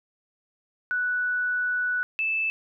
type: tone pair in turn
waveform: sine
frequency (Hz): 1480 / 2631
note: F#6 / E7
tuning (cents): 0 / -4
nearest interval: minor seventh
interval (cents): 996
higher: second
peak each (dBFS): -23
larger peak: neither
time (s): 0.91-2.03 / 2.19-2.5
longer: first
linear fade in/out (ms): 0
effects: none